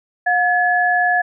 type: tone pair together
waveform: sine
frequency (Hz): 717.7 / 1707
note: F5 / G#6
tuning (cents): +47 / +47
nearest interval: octave + minor third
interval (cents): 1500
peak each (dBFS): -16 / -16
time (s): 0.26-1.22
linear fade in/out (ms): 10
effects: none